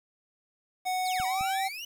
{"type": "tone with pitch glide", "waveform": "square", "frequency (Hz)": [740, 771], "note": ["F#5", "G5"], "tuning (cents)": [0, -29], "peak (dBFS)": -28, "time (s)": [0.85, 1.69], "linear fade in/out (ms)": 20, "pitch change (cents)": 71, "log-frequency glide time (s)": [1.18, 1.43]}
{"type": "exponential two-way sweep", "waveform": "30% pulse", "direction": "down then up", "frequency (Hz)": [5050, 935, 3000], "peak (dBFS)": -34, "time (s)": [1.05, 1.85], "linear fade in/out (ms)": 5, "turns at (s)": 1.26}
{"type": "clicks", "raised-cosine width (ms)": 5, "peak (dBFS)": -30, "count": 2, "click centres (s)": [1.2, 1.41]}
{"effects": ["9-bit"]}